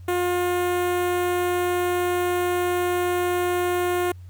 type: tone with notch filter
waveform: sawtooth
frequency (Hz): 356.1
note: F4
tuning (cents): +34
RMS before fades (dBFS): -23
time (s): 0.08-4.12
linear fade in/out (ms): 5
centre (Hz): 4900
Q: 0.84
effects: added 90 Hz sine -38 dBFS peak until 4.29 s + pink hiss -62 dBFS RMS until 4.29 s